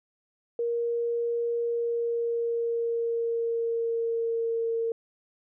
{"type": "tone with pitch glide", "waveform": "sine", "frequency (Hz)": [470, 457.7], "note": ["A#4", "A#4"], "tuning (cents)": [14, -32], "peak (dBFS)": -25, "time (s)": [0.59, 4.92], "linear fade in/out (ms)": 2, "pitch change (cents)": -46, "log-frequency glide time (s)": [1.59, 4.77], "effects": []}